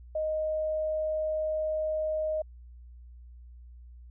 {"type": "tone", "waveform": "sine", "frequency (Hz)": 622.3, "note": "D#5", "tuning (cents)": 0, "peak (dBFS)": -27, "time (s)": [0.15, 2.42], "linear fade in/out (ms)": 5, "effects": ["added 60 Hz sine -46 dBFS peak until 4.1 s"]}